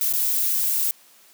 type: noise with dropouts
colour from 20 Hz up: violet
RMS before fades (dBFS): -22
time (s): 0.01-0.91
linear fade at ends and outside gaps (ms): 0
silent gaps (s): 0.127-0.136
effects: white hiss -53 dBFS RMS until 1.33 s + high-pass 200 Hz 12 dB/octave